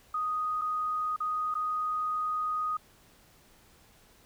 sine tone with dropouts, 1244.5 Hz, D#6, in tune, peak -28 dBFS, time 0.14-2.77 s, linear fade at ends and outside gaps 5 ms, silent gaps 0.614-0.617 / 1.163-1.203 / 1.542-1.551 s, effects pink hiss -60 dBFS RMS until 4.25 s

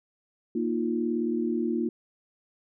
sine chord, Bb suspended fourth, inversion none, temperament just, 233.1 / 310.8 / 349.6 Hz, Bb3 / Eb4 / F4, 0 / -2 / +2 cents, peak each -28 / -31 / -29 dBFS, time 0.55-1.89 s, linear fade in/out 5 ms, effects none

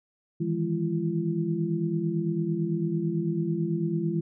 sine tone cluster, 156.2 / 165.2 / 204.8 / 340 Hz, D#3 / E3 / G#3 / F4, +7 / +4 / -24 / -46 cents, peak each -33 / -28 / -32 / -30 dBFS, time 0.4-4.21 s, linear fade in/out 10 ms, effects none

